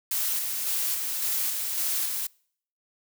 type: noise with tremolo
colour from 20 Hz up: blue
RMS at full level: -27 dBFS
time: 0.11-2.27 s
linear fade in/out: 5 ms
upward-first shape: square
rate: 1.8 Hz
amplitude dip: 30%
effects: noise-tail reverb RT60 0.6 s tail -26 dB re dry